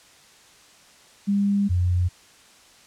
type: tone pair in turn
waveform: sine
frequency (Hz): 200.9 / 89.3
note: G3 / F2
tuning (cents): +43 / +39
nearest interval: octave + major second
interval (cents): 1404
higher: first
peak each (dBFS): -18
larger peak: neither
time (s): 1.27-1.69 / 1.69-2.09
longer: first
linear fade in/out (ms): 20
effects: white hiss -52 dBFS RMS until 2.86 s + low-pass 8000 Hz 12 dB/octave